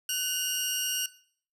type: tone pair together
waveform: 15% pulse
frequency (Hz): 1502.5 / 2834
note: F#6 / F7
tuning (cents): +26 / +25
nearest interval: major seventh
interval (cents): 1099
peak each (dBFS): -30 / -22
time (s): 0.09-1.06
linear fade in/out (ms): 2
effects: noise-tail reverb RT60 0.5 s tail -17 dB re dry